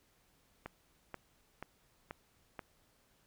click train, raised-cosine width 0.5 ms, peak -27 dBFS, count 5, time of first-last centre 0.66-2.592 s, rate 2.07 Hz, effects pink hiss -71 dBFS RMS until 3.26 s

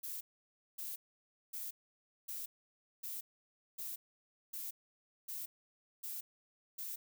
violet noise bursts, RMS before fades -43 dBFS, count 10, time 0.03-6.96 s, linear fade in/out 10 ms, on 180 ms, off 570 ms, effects none

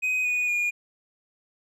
triangle tone with pitch steps, 2510 / 2471 / 2433 Hz, D#7 / D#7 / D#7, +15 / -13 / -39 cents, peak -21 dBFS, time 0.02-0.71 s, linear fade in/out 20 ms, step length 230 ms, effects none

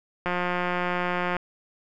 click train, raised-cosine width 0.5 ms, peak -12 dBFS, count 198, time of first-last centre 0.26-1.367 s, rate 178 Hz, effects none

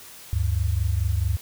sine tone pair together, 73.42 / 98 Hz, D2 / G2, 0 / 0 cents, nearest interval perfect fourth, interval 500 cents, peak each -23 / -23 dBFS, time 0.33-1.37 s, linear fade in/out 0 ms, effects white hiss -44 dBFS RMS until 1.41 s

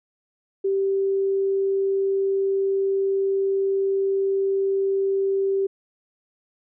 sine tone, 390.1 Hz, G4, 8 cents flat, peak -19 dBFS, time 0.64-5.67 s, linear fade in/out 10 ms, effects none

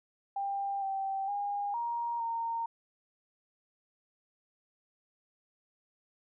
sine tone with pitch steps, 794 / 778 / 812 / 941 / 921 Hz, G5 / G5 / G#5 / A#5 / A#5, +22 / -13 / -39 / +16 / -21 cents, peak -31 dBFS, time 0.36-2.66 s, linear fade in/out 5 ms, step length 460 ms, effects none

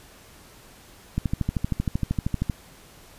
click train, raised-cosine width 5 ms, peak -11 dBFS, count 18, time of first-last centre 1.18-2.498 s, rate 12.9 Hz, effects pink hiss -50 dBFS RMS until 3.18 s + resampled to 32000 Hz

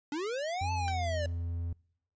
square linear two-way sweep, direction up then down, 277.2 to 881 to 569 Hz, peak -33 dBFS, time 0.12-1.26 s, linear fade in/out 2 ms, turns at 0.72 s
triangle tone with pitch glide, 88.8 to 85.04 Hz, F2 to F2, +29 to -46 cents, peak -30 dBFS, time 0.61-1.73 s, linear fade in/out 5 ms, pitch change -75 cents, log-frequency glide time 0.79-0.93 s
sawtooth tone with exponential decay, 1552 Hz, G6, 18 cents flat, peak -32 dBFS, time 0.88-0.96 s, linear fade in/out 0 ms, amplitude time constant 17 ms
effects noise-tail reverb RT60 0.7 s tail -26 dB re dry + resampled to 16000 Hz

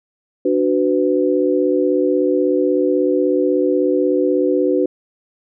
sine chord, B minor, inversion first, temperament equal with one note detuned, 293.7 / 370 / 500.5 Hz, D4 / F#4 / B4, 0 / 0 / +23 cents, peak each -18 / -17 / -18 dBFS, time 0.45-4.86 s, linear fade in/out 5 ms, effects none

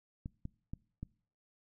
clicks, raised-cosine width 5 ms, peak -28 dBFS, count 4, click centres 0.259 / 0.454 / 0.735 / 1.03 s, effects noise-tail reverb RT60 0.5 s tail -24 dB re dry

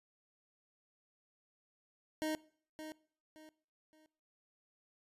25% pulse tone with echo, 311.1 Hz, D#4, in tune, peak -31 dBFS, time 2.22-2.35 s, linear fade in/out 0 ms, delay 570 ms, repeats 3, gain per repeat -10 dB, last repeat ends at 4.06 s, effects noise-tail reverb RT60 0.5 s tail -21 dB re dry + resampled to 32000 Hz

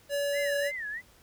square tone, 570 Hz, C#5, 48 cents sharp, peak -28 dBFS, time 0.09-0.72 s, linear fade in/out 50 ms
sine tone with vibrato, 1864.7 Hz, A#6, in tune, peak -33 dBFS, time 0.32-1.02 s, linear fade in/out 50 ms, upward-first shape sine, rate 3.1 Hz, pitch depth 190 cents each way
effects pink hiss -59 dBFS RMS until 1.22 s

